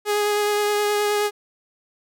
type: tone with vibrato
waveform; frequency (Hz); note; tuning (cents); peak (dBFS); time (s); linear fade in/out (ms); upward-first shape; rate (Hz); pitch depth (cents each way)
sawtooth; 415.3; G#4; 0; -15; 0.05-1.31; 50; sine; 9.5; 12
effects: none